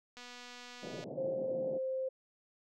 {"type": "click train", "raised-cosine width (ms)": 0.2, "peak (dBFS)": -33, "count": 214, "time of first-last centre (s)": [0.17, 1.039], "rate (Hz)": 245}
{"type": "band-pass noise", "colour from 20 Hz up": "white", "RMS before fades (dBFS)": -44, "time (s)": [0.82, 1.79], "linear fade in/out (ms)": 20, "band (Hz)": [130, 640], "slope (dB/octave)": 48}
{"type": "tone with pitch glide", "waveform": "sine", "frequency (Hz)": [531, 524], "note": ["C5", "C5"], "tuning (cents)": [25, 2], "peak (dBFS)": -33, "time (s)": [1.17, 2.09], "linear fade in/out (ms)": 10, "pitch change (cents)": -23, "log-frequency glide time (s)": [1.33, 1.53]}
{"effects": []}